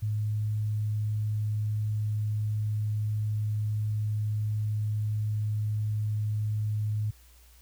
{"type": "tone", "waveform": "sine", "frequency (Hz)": 106.5, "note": "G#2", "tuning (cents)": 44, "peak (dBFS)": -26, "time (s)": [0.02, 7.11], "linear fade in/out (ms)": 10, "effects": ["added 60 Hz sine -54 dBFS peak until 7.61 s", "white hiss -60 dBFS RMS until 7.61 s"]}